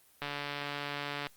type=click train; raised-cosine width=0.3 ms; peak=-20 dBFS; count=152; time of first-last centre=0.22-1.269 s; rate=144 Hz; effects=white hiss -63 dBFS RMS until 1.36 s + Opus 32 kbps